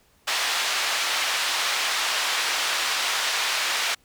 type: band-pass noise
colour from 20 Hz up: white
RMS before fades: -25 dBFS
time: 0.27-3.95 s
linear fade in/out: 10 ms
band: 800 to 4200 Hz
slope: 12 dB/octave
effects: pink hiss -61 dBFS RMS until 4.04 s